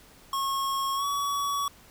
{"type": "tone with pitch glide", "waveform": "square", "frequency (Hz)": [1090, 1130.4], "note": ["C#6", "C#6"], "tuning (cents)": [-29, 34], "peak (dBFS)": -27, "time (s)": [0.33, 1.68], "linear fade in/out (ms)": 2, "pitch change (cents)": 63, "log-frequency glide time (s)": [0.95, 1.05], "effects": ["pink hiss -54 dBFS RMS until 1.9 s"]}